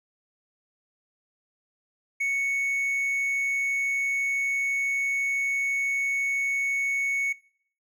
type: tone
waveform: triangle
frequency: 2217 Hz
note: C#7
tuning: in tune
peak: -22 dBFS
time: 2.2-7.33 s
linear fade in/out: 10 ms
effects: noise-tail reverb RT60 0.6 s tail -22 dB re dry